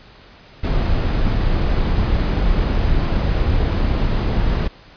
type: noise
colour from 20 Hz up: brown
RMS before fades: -17 dBFS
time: 0.63-4.68 s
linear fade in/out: 10 ms
effects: pink hiss -45 dBFS RMS until 4.96 s + resampled to 11025 Hz